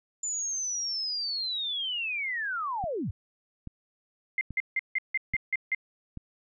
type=linear sweep; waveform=sine; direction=down; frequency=7100 to 62 Hz; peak=-29 dBFS; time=0.23-3.11 s; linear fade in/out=5 ms
type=click train; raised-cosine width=5 ms; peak=-26 dBFS; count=5; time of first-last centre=2.84-6.173 s; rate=1.2 Hz
type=tone bursts; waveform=sine; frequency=2093 Hz; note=C7; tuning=in tune; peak=-24 dBFS; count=8; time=4.38-5.748 s; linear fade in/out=2 ms; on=31 ms; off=160 ms
effects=none